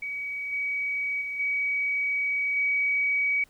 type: tone with level steps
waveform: sine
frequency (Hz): 2267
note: C#7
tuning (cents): +38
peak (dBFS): -30 / -26 / -30 / -24 / -22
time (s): 0.02-3.44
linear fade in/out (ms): 5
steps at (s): 0.52 / 1.21 / 1.39 / 2.56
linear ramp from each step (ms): 10
effects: pink hiss -61 dBFS RMS until 3.49 s